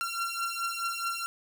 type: beating tone pair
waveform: sawtooth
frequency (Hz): 1367 / 1371.7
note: F6 / F6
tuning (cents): -37 / -32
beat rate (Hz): 4.7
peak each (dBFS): -30 / -30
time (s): 0.01-1.26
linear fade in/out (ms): 0
effects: none